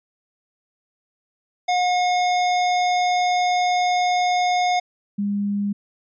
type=tone pair in turn; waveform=square / sine; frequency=721 / 202.8 Hz; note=F#5 / G#3; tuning=-45 / -41 cents; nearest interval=octave + minor seventh; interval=2196 cents; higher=first; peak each=-18 / -20 dBFS; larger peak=first; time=1.68-4.8 / 5.18-5.73 s; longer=first; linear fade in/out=10 ms; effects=resampled to 16000 Hz